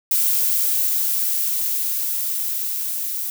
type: noise with level ramp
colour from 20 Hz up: violet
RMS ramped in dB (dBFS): -18 to -26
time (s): 0.11-3.3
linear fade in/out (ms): 2
effects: none